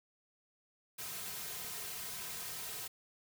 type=noise with comb filter; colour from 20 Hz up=white; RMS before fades=-43 dBFS; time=0.98-2.88 s; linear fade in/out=10 ms; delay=3.5 ms; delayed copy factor=-0.75; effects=none